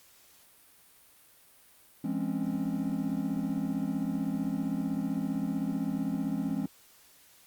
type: chord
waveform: triangle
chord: Db major seventh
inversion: first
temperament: equal with one note detuned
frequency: 170.82 / 207.7 / 261.6 / 277.2 Hz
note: F3 / Ab3 / C4 / Db4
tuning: -38 / 0 / 0 / 0 cents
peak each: -34 / -32 / -32 / -33 dBFS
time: 2.04-6.66 s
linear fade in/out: 5 ms
effects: white hiss -59 dBFS RMS until 7.46 s + Opus 48 kbps